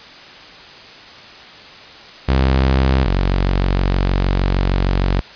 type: tone pair in turn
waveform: sawtooth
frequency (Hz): 66 / 46.47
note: C2 / F#1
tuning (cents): +16 / +8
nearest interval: tritone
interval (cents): 608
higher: first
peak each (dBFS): -8 / -10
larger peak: first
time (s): 2.28-3.05 / 3.05-5.21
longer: second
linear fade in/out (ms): 10
effects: white hiss -38 dBFS RMS until 5.35 s + resampled to 11025 Hz